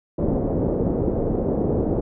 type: low-pass noise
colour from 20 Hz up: white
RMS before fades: -22 dBFS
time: 0.18-2.01 s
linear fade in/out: 10 ms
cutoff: 500 Hz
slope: 24 dB/octave
effects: none